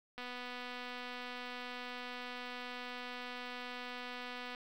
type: click train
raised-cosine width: 0.3 ms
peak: -29 dBFS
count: 1080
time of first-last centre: 0.18-4.548 s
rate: 247 Hz
effects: 10-bit